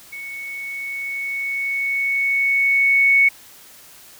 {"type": "tone with level ramp", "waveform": "sine", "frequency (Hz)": 2217, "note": "C#7", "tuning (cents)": 0, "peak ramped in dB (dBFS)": [-30, -10], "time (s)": [0.12, 3.29], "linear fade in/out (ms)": 10, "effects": ["white hiss -45 dBFS RMS until 4.19 s"]}